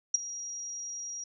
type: tone with ADSR envelope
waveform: sine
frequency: 5710 Hz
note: F8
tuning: 37 cents sharp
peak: -18 dBFS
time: 0.14-1.24 s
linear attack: 6 ms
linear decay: 15 ms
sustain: -18 dB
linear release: 4 ms
effects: none